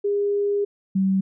sine tone pair in turn, 406.4 / 191.8 Hz, G#4 / G3, -38 / -37 cents, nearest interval octave + minor second, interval 1299 cents, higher first, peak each -19 / -17 dBFS, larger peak second, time 0.04-0.65 / 0.95-1.21 s, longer first, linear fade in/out 10 ms, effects none

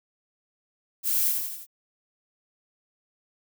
violet noise with echo, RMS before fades -25 dBFS, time 1.03-1.34 s, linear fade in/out 50 ms, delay 82 ms, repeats 4, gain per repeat -4 dB, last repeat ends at 1.668 s, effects none

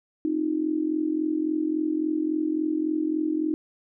sine tone with amplitude modulation, 311.1 Hz, D#4, in tune, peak -19 dBFS, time 0.25-3.54 s, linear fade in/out 0 ms, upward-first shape sine, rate 43.6 Hz, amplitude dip 80%, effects none

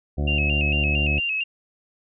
harmonic tone, 73 Hz, D2, 10 cents flat, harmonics 1 / 2 / 3 / 4 / 5 / 7 / 8 / 9 / 10, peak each -22 / -28 / -32 / -34 / -36 / -39 / -40 / -41 / -42 dBFS, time 0.17-1.2 s, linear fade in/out 20 ms
sine tone with vibrato, 2676 Hz, E7, 25 cents sharp, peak -22 dBFS, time 0.27-1.44 s, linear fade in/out 10 ms, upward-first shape square, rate 4.4 Hz, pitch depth 67 cents each way
effects none

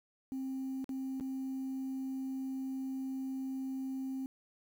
sine tone with dropouts, 264.6 Hz, C4, 20 cents sharp, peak -34 dBFS, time 0.32-4.26 s, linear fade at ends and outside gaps 0 ms, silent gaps 0.843-0.892 / 1.199-1.208 s, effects tanh soft clip ceiling -33 dBFS + 10-bit

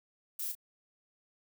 violet noise with echo, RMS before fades -37 dBFS, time 0.39-0.52 s, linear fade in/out 5 ms, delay 32 ms, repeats 1, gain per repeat -8 dB, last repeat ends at 0.552 s, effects none

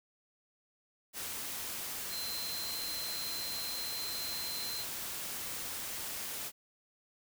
sine tone in noise, 4110 Hz, C8, 32 cents flat, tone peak -39 dBFS, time 2.09-4.86 s, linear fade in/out 50 ms, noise white, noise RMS -40 dBFS, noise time 1.13-6.52 s, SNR -2 dB, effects none

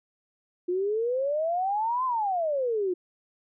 sine exponential two-way sweep, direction up then down, 349.2 to 1051 to 349.2 Hz, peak -24 dBFS, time 0.68-2.94 s, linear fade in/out 10 ms, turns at 2.05 s, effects none

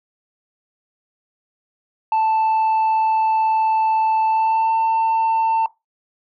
sine tone with pitch glide, 881 to 896.4 Hz, A5 to A5, +2 to +32 cents, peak -12 dBFS, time 2.12-5.66 s, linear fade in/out 2 ms, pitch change +30 cents, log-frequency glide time 4.27-4.76 s, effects noise-tail reverb RT60 0.2 s tail -20 dB re dry + tanh soft clip ceiling -14 dBFS

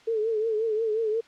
sine tone with vibrato, 440.7 Hz, A4, 3 cents sharp, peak -23 dBFS, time 0.07-1.21 s, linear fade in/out 10 ms, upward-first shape triangle, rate 5.6 Hz, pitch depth 87 cents each way, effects white hiss -55 dBFS RMS until 1.27 s + low-pass 4000 Hz 12 dB/octave

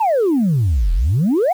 sine exponential two-way sweep, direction down then up, 937 to 38.67 to 787 Hz, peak -11 dBFS, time 0-1.53 s, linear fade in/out 10 ms, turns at 0.93 s, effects tanh soft clip ceiling -10 dBFS + 7-bit

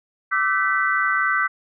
sine chord, E minor seventh, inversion third, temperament equal with one note detuned, 1174.7 / 1318.5 / 1527.8 / 1975.5 Hz, D6 / E6 / G6 / B6, 0 / 0 / -45 / 0 cents, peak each -24 / -25 / -21 / -24 dBFS, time 0.31-1.48 s, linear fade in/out 20 ms, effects none

